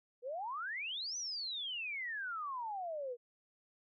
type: exponential two-way sweep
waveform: sine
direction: up then down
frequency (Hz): 467.1 to 6080 to 467.1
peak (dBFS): -38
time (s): 0.22-3.17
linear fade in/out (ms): 50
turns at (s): 1.17
effects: none